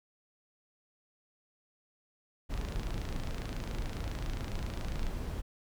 brown noise, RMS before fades -36 dBFS, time 2.49-5.42 s, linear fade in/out 20 ms
click train, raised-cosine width 0.2 ms, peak -26 dBFS, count 70, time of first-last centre 2.54-5.067 s, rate 27.3 Hz
effects none

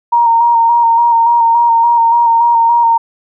sine tone with vibrato, 932.3 Hz, A#5, in tune, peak -6 dBFS, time 0.12-2.98 s, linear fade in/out 10 ms, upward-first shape square, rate 3.5 Hz, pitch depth 22 cents each way, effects none

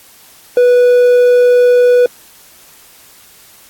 triangle tone, 491.3 Hz, B4, 9 cents flat, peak -3 dBFS, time 0.57-2.06 s, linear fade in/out 2 ms, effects white hiss -42 dBFS RMS until 3.69 s + AAC 64 kbps

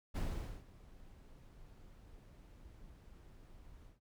brown noise with ADSR envelope, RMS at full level -36 dBFS, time 0.14-4 s, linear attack 24 ms, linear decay 460 ms, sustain -21 dB, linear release 130 ms, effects none

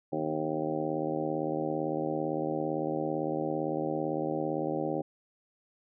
harmonic tone with a mistuned harmonic, 77.78 Hz, D#2, in tune, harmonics 2 / 3 / 4 / 5 / 6 / 7 / 8 / 9 / 10, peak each -39 / -41 / -34 / -36 / -40 / -35 / -45 / -42 / -39 dBFS, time 0.12-5.02 s, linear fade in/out 10 ms, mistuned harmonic 3, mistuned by +56 cents, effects none

